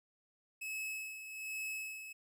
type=tone with tremolo; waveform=45% pulse; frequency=2585 Hz; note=E7; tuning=34 cents flat; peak=-38 dBFS; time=0.61-2.13 s; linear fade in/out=10 ms; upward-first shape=sine; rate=1.2 Hz; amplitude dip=60%; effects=none